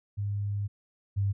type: tone pair in turn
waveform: sine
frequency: 101.7 / 99.66 Hz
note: G#2 / G2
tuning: -36 / +29 cents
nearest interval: unison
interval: 35 cents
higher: first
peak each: -28 / -24 dBFS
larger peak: second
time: 0.17-0.68 / 1.16-1.33 s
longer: first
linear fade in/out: 20 ms
effects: none